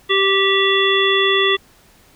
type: harmonic tone with a mistuned harmonic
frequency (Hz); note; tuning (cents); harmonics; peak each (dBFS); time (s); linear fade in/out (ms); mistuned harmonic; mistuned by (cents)
390; G4; -9; 1 / 3 / 5 / 7 / 9; -17 / -21 / -19 / -23 / -18; 0.09-1.57; 20; 9; -41
effects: pink hiss -51 dBFS RMS until 2.15 s